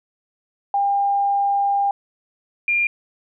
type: tone pair in turn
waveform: sine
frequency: 801 / 2400 Hz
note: G5 / D7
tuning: +37 / +37 cents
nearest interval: octave + perfect fifth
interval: 1900 cents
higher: second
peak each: -16 dBFS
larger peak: neither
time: 0.74-1.91 / 2.68-2.87 s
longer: first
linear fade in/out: 2 ms
effects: none